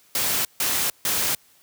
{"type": "noise bursts", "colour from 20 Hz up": "white", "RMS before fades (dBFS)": -23, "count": 3, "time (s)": [0.15, 1.35], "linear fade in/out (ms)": 2, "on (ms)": 300, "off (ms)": 150, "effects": ["white hiss -57 dBFS RMS until 1.62 s", "high-pass 60 Hz 12 dB/octave"]}